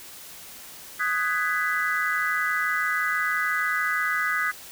sine chord, G# minor seventh, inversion second, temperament just, 1245.9 / 1495.1 / 1661.2 / 1993.5 Hz, D#6 / F#6 / G#6 / B6, +2 / +18 / 0 / +16 cents, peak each -28 dBFS, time 0.99-4.52 s, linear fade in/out 20 ms, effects white hiss -43 dBFS RMS until 4.71 s

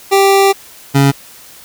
25% pulse tone pair in turn, 392.4 / 138.73 Hz, G4 / C#3, +2 / +2 cents, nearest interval octave + tritone, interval 1800 cents, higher first, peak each -3 dBFS, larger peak neither, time 0.11-0.53 / 0.94-1.12 s, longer first, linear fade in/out 20 ms, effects white hiss -38 dBFS RMS until 1.64 s

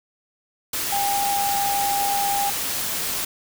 sine tone in noise, 803 Hz, G5, 41 cents sharp, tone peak -21 dBFS, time 0.92-2.5 s, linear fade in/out 5 ms, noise white, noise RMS -26 dBFS, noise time 0.73-3.25 s, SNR +2 dB, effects none

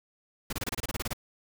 pink noise bursts, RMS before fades -32 dBFS, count 12, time 0.5-1.133 s, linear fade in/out 5 ms, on 28 ms, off 27 ms, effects none

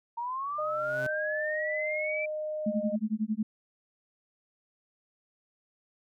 sine linear sweep, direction up, 922 to 2349 Hz, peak -31 dBFS, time 0.17-2.26 s, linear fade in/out 10 ms
sawtooth tone with exponential growth, 133.1 Hz, C3, 30 cents sharp, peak -31 dBFS, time 0.42-1.07 s, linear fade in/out 5 ms, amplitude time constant 140 ms
sine tone with pitch glide, 610 to 613.5 Hz, D#5 to D#5, -34 to -25 cents, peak -31 dBFS, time 0.58-2.96 s, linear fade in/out 10 ms, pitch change +9 cents, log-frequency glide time 0.86-1.06 s
sine tone with tremolo, 216 Hz, A3, 32 cents flat, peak -24 dBFS, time 2.66-3.43 s, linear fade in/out 5 ms, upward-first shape sine, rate 11 Hz, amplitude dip 100%
effects none

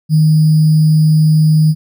sine tone with sample-and-hold, 155.56 Hz, D#3, in tune, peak -6 dBFS, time 0.09-1.75 s, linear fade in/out 50 ms, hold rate 4900 Hz, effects none

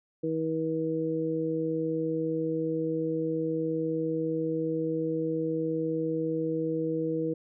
harmonic tone, 160.5 Hz, E3, 46 cents flat, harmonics 1 / 2 / 3, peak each -35 / -30 / -30 dBFS, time 0.23-7.34 s, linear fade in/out 10 ms, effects none

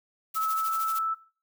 blue noise with tremolo, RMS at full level -36 dBFS, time 0.34-0.99 s, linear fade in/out 5 ms, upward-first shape sine, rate 13 Hz, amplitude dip 70%
sine tone with pitch glide, 1301 to 1316.1 Hz, E6 to E6, -23 to -3 cents, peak -25 dBFS, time 0.35-1.15 s, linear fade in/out 20 ms, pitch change +20 cents, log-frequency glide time 0.5-0.77 s
effects noise-tail reverb RT60 0.4 s tail -19 dB re dry

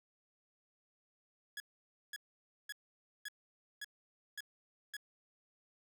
sawtooth tone bursts, 1679 Hz, G#6, 18 cents sharp, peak -38 dBFS, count 7, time 1.57-4.967 s, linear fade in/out 2 ms, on 31 ms, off 530 ms, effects none

